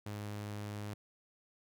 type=tone; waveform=sawtooth; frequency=103.83 Hz; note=G#2; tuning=in tune; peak=-36 dBFS; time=0.06-0.94 s; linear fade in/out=5 ms; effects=none